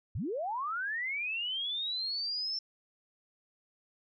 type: linear sweep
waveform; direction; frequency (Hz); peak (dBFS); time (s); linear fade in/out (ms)
sine; up; 67.2 to 5390; -32; 0.15-2.59; 5
effects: none